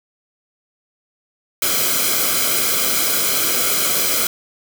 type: noise with comb filter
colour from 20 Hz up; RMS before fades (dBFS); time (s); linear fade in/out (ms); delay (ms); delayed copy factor
white; -18; 1.62-4.27; 2; 1.1; -0.75
effects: none